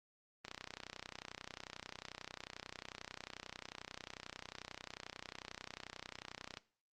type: click train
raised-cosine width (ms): 0.2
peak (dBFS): -27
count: 192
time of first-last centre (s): 0.45-6.572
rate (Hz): 31.2
effects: noise-tail reverb RT60 0.4 s tail -17 dB re dry + Opus 24 kbps